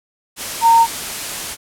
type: tone in noise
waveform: sine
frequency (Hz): 918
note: A#5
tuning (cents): -27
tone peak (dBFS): -7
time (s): 0.61-0.87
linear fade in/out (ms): 50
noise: white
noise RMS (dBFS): -25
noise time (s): 0.36-1.57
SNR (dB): +15
effects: low-pass 12000 Hz 12 dB/octave